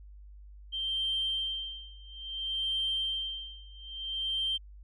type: tone with tremolo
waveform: sine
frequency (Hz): 3144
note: G7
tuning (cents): +4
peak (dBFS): -27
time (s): 0.72-4.58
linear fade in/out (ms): 20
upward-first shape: sine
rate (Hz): 0.59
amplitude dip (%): 95
effects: tanh soft clip ceiling -23 dBFS + added 50 Hz sine -47 dBFS peak until 4.83 s